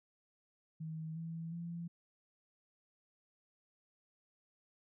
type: tone with pitch steps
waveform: sine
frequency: 159.1 / 164.43 / 169.93 Hz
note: D#3 / E3 / F3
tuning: +39 / -4 / -47 cents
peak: -40 dBFS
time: 0.8-1.88 s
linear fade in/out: 10 ms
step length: 360 ms
effects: none